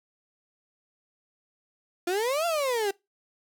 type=exponential two-way sweep; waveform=35% pulse; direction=up then down; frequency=340.1 to 698.5 to 384.3 Hz; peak=-23 dBFS; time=2.07-2.91 s; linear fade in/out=5 ms; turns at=2.46 s; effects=noise-tail reverb RT60 0.2 s tail -22 dB re dry